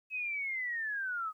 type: linear sweep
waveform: sine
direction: down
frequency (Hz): 2575 to 1241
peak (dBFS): -33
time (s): 0.1-1.33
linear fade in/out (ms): 50
effects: 12-bit